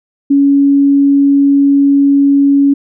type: tone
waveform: sine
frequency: 280 Hz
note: C#4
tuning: 18 cents sharp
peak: -5 dBFS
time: 0.3-2.74 s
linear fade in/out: 10 ms
effects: none